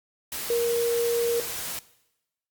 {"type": "tone in noise", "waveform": "sine", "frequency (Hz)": 470.1, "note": "A#4", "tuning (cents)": 15, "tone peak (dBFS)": -21, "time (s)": [0.5, 1.4], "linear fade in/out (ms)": 2, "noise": "white", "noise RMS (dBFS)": -33, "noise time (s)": [0.32, 1.79], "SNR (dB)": 9, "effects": ["noise-tail reverb RT60 0.9 s tail -19 dB re dry", "Opus 48 kbps"]}